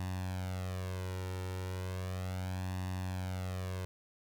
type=tone with flanger; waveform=sawtooth; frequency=92.5 Hz; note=F#2; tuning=in tune; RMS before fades=-38 dBFS; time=0-3.85 s; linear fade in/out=0 ms; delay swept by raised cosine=1.1 to 2.2 ms; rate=0.35 Hz; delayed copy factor=+0.7; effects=none